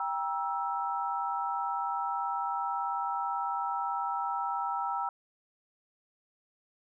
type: chord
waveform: sine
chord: E diminished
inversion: first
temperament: just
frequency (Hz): 791.1 / 949.3 / 1318.5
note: G5 / Bb5 / E6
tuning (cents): +16 / +31 / 0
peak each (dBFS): -34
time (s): 0-5.09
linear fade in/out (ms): 2
effects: none